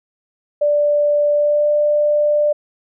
sine tone with pitch glide, 587.3 to 593.4 Hz, D5 to D5, 0 to +18 cents, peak -12 dBFS, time 0.61-2.53 s, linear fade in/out 10 ms, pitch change +18 cents, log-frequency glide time 1.33-1.69 s, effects none

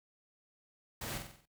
pink noise with echo, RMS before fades -41 dBFS, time 1.01-1.18 s, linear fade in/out 5 ms, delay 46 ms, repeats 6, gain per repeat -5 dB, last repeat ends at 1.456 s, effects noise-tail reverb RT60 0.1 s tail -18 dB re dry

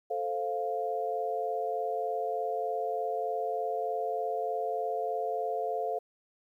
sine chord, F major, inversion first, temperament equal, 440 / 523.3 / 698.5 Hz, A4 / C5 / F5, 0 / 0 / 0 cents, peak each -34 / -36 / -32 dBFS, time 0.1-5.99 s, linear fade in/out 10 ms, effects 11-bit

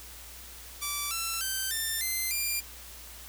5% pulse tone with pitch steps, 1162 / 1342.5 / 1551.1 / 1792 / 2070 / 2392 Hz, D6 / E6 / G6 / A6 / C7 / D7, -19 / +31 / -19 / +31 / -19 / +31 cents, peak -19 dBFS, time 0.81-2.61 s, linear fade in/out 20 ms, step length 300 ms, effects added 60 Hz sine -50 dBFS peak until 3.28 s + white hiss -47 dBFS RMS until 3.28 s

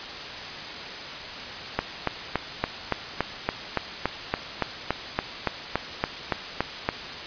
click train, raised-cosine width 0.5 ms, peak -7 dBFS, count 19, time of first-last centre 1.79-6.889 s, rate 3.53 Hz, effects white hiss -35 dBFS RMS until 7.26 s + resampled to 11025 Hz

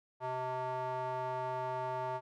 square tone with band-pass filter, 128.2 Hz, C3, 35 cents flat, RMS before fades -37 dBFS, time 0.2-2.21 s, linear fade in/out 50 ms, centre 820 Hz, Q 3.7, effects none

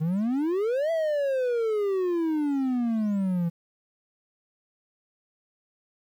triangle exponential two-way sweep, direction up then down, 150.7 to 668 to 166.4 Hz, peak -21 dBFS, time 0-3.5 s, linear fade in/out 20 ms, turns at 0.91 s, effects 10-bit

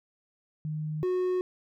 sine / triangle tone pair in turn, 153.8 / 365.8 Hz, D#3 / F#4, -20 / -20 cents, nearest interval octave + minor third, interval 1500 cents, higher second, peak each -30 / -23 dBFS, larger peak second, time 0.65-1.03 / 1.03-1.41 s, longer neither, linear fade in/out 0 ms, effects none

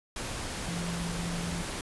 sine tone in noise, 171.2 Hz, F3, 34 cents flat, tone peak -33 dBFS, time 0.68-1.62 s, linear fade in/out 2 ms, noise pink, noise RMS -36 dBFS, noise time 0.16-1.81 s, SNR 0 dB, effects resampled to 24000 Hz

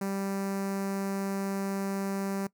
sawtooth tone with notch filter, 196 Hz, G3, in tune, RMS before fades -32 dBFS, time 0.01-2.47 s, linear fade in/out 5 ms, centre 3300 Hz, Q 0.88, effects noise-tail reverb RT60 0.1 s tail -21 dB re dry

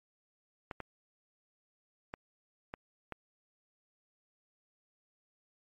clicks, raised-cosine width 0.5 ms, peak -24 dBFS, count 5, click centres 0.712 / 0.803 / 2.139 / 2.739 / 3.123 s, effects MP3 48 kbps

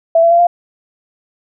sine tone with pitch steps, 662 / 673.6 / 685.3 / 697.3 Hz, E5 / E5 / F5 / F5, +7 / +37 / -33 / -3 cents, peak -6 dBFS, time 0.15-0.47 s, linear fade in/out 5 ms, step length 80 ms, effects none

